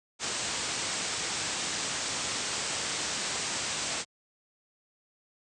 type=low-pass noise; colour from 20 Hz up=white; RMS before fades=-33 dBFS; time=0.19-4.05 s; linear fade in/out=50 ms; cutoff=8500 Hz; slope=96 dB/octave; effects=high-pass 80 Hz 12 dB/octave